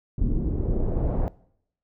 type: noise with low-pass filter sweep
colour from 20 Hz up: brown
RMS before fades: -24 dBFS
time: 0.18-1.28 s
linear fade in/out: 0 ms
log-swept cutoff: 250 to 780 Hz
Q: 1.6
effects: noise-tail reverb RT60 0.7 s tail -21 dB re dry